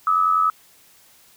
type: tone pair together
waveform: sine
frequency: 1193 / 1283.4 Hz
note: D6 / E6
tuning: +27 / -47 cents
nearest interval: minor second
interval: 126 cents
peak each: -22 / -16 dBFS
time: 0.07-0.5 s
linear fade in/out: 2 ms
effects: white hiss -53 dBFS RMS until 1.36 s